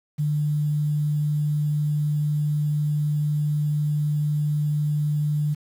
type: tone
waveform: sine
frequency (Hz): 149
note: D3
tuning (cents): +25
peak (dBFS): -20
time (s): 0.18-5.55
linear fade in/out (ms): 20
effects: 8-bit